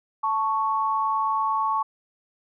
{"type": "tone pair together", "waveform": "sine", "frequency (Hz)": [880.2, 1109], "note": ["A5", "C#6"], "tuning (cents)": [0, 0], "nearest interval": "major third", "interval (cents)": 400, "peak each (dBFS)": [-25, -23], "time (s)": [0.23, 1.83], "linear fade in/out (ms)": 10, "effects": []}